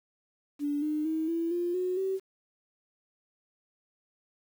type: tone with pitch steps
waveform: sine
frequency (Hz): 290 / 303.7 / 318.1 / 333.1 / 348.9 / 365.4 / 382.7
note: D4 / D#4 / D#4 / E4 / F4 / F#4 / G4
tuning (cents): -22 / -42 / +38 / +18 / -2 / -22 / -42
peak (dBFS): -27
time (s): 0.59-2.2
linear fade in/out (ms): 50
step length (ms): 230
effects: 9-bit